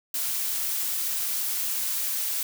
blue noise, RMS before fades -28 dBFS, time 0.14-2.43 s, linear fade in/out 2 ms, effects none

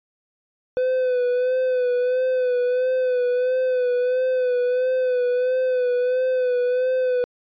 triangle tone with vibrato, 503 Hz, B4, 32 cents sharp, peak -16 dBFS, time 0.77-7.24 s, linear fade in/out 0 ms, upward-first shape sine, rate 1.5 Hz, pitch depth 40 cents each way, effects resampled to 11025 Hz

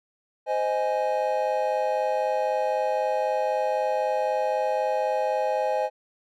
triangle chord, Ab major, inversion first, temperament just, 519.1 / 623 / 830.6 Hz, C5 / Eb5 / Ab5, -14 / +2 / 0 cents, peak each -25 dBFS, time 0.46-5.9 s, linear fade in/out 50 ms, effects none

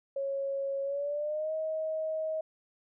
sine tone with pitch glide, 550 to 631.8 Hz, C#5 to D#5, -14 to +26 cents, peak -30 dBFS, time 0.16-2.41 s, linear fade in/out 5 ms, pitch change +240 cents, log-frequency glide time 0.83-1.53 s, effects none

